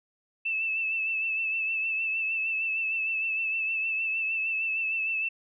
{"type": "tone with vibrato", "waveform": "sine", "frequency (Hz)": 2637, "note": "E7", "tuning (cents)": 0, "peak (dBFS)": -26, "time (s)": [0.45, 5.29], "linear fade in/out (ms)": 10, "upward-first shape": "triangle", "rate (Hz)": 6.5, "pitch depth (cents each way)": 41, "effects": []}